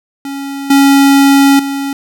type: tone with level steps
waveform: square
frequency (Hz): 277.2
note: C#4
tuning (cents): 0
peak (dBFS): -20 / -5 / -16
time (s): 0.25-1.93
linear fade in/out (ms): 2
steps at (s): 0.7 / 1.59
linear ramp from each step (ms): 5
effects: none